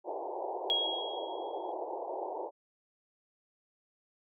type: band-pass noise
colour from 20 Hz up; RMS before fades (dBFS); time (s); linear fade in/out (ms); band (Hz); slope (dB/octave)
white; -38; 0.04-2.51; 50; 330 to 930; 96
type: tone with exponential decay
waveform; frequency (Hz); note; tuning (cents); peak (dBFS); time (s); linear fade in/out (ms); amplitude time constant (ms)
sine; 3298; G#7; -13; -25; 0.7-1.72; 0; 220
effects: none